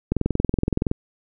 click train, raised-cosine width 3 ms, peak -7 dBFS, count 18, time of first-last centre 0.12-0.914 s, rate 21.4 Hz, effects none

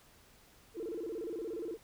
sine tone with vibrato, 391.6 Hz, G4, 2 cents flat, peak -36 dBFS, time 0.74-1.78 s, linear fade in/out 50 ms, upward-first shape square, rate 17 Hz, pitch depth 240 cents each way, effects tanh soft clip ceiling -32 dBFS + pink hiss -62 dBFS RMS until 1.83 s

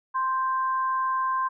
sine tone pair together, 1046.5 / 1568 Hz, C6 / G6, 0 / 0 cents, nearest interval perfect fifth, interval 700 cents, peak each -23 / -34 dBFS, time 0.14-1.49 s, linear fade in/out 20 ms, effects none

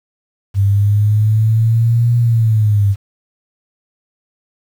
sine linear two-way sweep, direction up then down, 98 to 119.7 to 98 Hz, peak -9 dBFS, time 0.54-2.96 s, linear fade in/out 50 ms, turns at 2.17 s, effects 7-bit

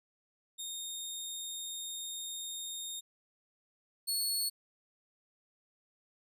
20% pulse tone pair in turn, 3687 / 4385 Hz, A#7 / C#8, -20 / -20 cents, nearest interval minor third, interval 300 cents, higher second, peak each -33 / -25 dBFS, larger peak second, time 0.58-3.01 / 4.07-4.5 s, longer first, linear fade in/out 20 ms, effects none

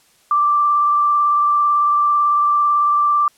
sine tone with vibrato, 1174.7 Hz, D6, in tune, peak -12 dBFS, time 0.31-3.28 s, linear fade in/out 2 ms, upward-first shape sine, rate 18 Hz, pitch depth 13 cents each way, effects white hiss -55 dBFS RMS until 3.37 s + low-pass 11000 Hz 12 dB/octave

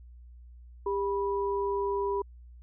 sine tone pair together, 399.6 / 980 Hz, G4 / B5, +33 / -14 cents, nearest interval octave + major third, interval 1553 cents, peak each -28 / -32 dBFS, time 0.86-2.22 s, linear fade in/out 5 ms, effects added 60 Hz sine -47 dBFS peak until 2.62 s

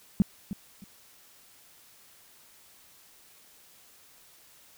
sine tone with echo, 198.8 Hz, G3, 25 cents sharp, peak -16 dBFS, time 0.2-0.22 s, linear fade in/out 0 ms, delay 310 ms, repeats 2, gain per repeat -13 dB, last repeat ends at 0.84 s, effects white hiss -57 dBFS RMS until 4.77 s

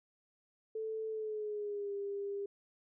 sine tone with pitch glide, 440 to 401.2 Hz, A4 to G4, 0 to +40 cents, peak -36 dBFS, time 0.75-2.46 s, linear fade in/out 5 ms, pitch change -160 cents, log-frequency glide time 1.09-1.93 s, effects none

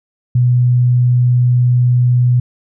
sine tone, 123.47 Hz, B2, in tune, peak -8 dBFS, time 0.35-2.4 s, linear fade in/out 5 ms, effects none

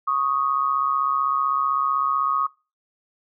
sine tone pair together, 1108.7 / 1244.5 Hz, C#6 / D#6, 0 / 0 cents, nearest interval major second, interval 200 cents, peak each -22 dBFS, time 0.07-2.47 s, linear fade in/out 10 ms, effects noise-tail reverb RT60 0.3 s tail -23 dB re dry

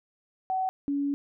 sine tone pair in turn, 754 / 283 Hz, F#5 / C#4, +32 / +36 cents, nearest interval octave + perfect fourth, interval 1696 cents, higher first, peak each -25 dBFS, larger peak neither, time 0.5-0.69 / 0.88-1.14 s, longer second, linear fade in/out 0 ms, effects none

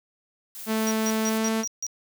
blue noise with tremolo, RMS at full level -38 dBFS, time 0.55-1.38 s, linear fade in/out 0 ms, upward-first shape sine, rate 4.1 Hz, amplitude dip 40%
sawtooth tone with pitch glide, 220 to 222.2 Hz, A3 to A3, 0 to +17 cents, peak -19 dBFS, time 0.66-1.65 s, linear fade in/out 50 ms, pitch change +17 cents, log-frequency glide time 1.27-1.51 s
triangle tone bursts, 5750 Hz, F8, 50 cents sharp, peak -26 dBFS, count 6, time 0.87-1.866 s, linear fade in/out 0 ms, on 41 ms, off 150 ms
effects none

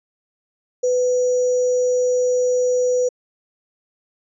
sine tone with sample-and-hold, 499.7 Hz, B4, 20 cents sharp, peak -15 dBFS, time 0.83-3.09 s, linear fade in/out 10 ms, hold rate 6300 Hz, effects resampled to 24000 Hz

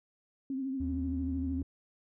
sine tone with vibrato, 266.4 Hz, C4, 31 cents sharp, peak -32 dBFS, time 0.5-1.62 s, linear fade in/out 2 ms, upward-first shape triangle, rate 13 Hz, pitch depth 60 cents each way
triangle tone, 77.78 Hz, D#2, in tune, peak -33 dBFS, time 0.8-1.63 s, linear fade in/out 5 ms
effects none

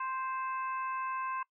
harmonic tone, 523.3 Hz, C5, in tune, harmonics 2 / 3 / 4 / 5, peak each -34 / -43 / -52 / -46 dBFS, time 0-1.43 s, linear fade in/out 5 ms, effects noise-tail reverb RT60 0.1 s tail -21 dB re dry

